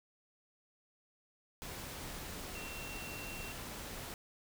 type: tone in noise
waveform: sine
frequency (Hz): 2724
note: F7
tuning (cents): -44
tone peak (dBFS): -47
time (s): 2.55-3.52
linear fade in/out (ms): 0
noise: pink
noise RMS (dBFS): -45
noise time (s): 1.62-4.14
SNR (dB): -5
effects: none